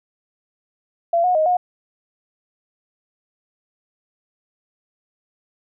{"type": "tone with pitch steps", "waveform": "sine", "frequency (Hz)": [680, 726, 625, 721], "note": ["F5", "F#5", "D#5", "F#5"], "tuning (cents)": [-46, -33, 8, -45], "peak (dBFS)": -14, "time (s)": [1.13, 1.57], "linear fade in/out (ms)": 5, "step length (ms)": 110, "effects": []}